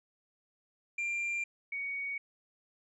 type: tone pair in turn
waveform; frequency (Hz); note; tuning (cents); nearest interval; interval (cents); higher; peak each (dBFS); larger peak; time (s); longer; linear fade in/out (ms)
triangle / sine; 2381 / 2239; D7 / C#7; +23 / +17; minor second; 106; first; -30 / -34; first; 0.98-1.44 / 1.72-2.18; neither; 5
effects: resampled to 24000 Hz